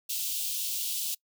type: high-pass noise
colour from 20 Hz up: white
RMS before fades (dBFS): -32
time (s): 0.09-1.15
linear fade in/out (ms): 10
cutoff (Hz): 2800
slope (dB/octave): 48
effects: noise-tail reverb RT60 0.1 s tail -24 dB re dry